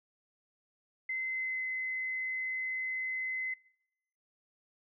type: tone with pitch glide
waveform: sine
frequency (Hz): 2059 to 2044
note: C7 to C7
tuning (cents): -28 to -41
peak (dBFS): -32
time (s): 1.09-3.54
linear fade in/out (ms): 5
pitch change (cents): -13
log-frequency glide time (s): 1.28-1.62
effects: noise-tail reverb RT60 0.8 s tail -25 dB re dry